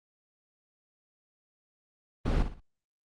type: noise with echo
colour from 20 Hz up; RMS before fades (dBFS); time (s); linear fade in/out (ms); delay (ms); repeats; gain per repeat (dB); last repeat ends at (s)
brown; -26; 2.25-2.43; 10; 58; 3; -9; 2.604
effects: low-pass 5000 Hz 12 dB/octave + Opus 32 kbps